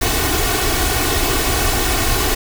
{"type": "noise with comb filter", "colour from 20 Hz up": "pink", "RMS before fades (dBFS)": -17, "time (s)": [0.01, 2.35], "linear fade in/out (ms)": 10, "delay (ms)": 2.7, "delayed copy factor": 0.75, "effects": []}